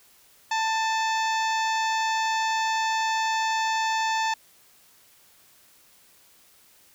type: harmonic tone with a mistuned harmonic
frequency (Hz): 888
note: A5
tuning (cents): +16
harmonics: 1 / 2 / 3 / 4 / 5 / 6 / 7 / 8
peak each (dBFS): -24 / -30 / -34 / -36 / -38 / -40 / -41 / -42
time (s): 0.51-4.34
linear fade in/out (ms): 5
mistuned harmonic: 3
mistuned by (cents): -39
effects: white hiss -57 dBFS RMS until 6.94 s